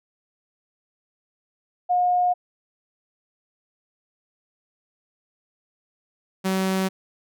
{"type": "tone pair in turn", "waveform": ["sine", "sawtooth"], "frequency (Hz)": [718, 189.69], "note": ["F5", "F#3"], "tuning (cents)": [48, 43], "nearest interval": "octave + major seventh", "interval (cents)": 2305, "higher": "first", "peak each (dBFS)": -17, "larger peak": "neither", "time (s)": [[1.89, 2.34], [6.44, 6.89]], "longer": "neither", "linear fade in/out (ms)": 20, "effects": []}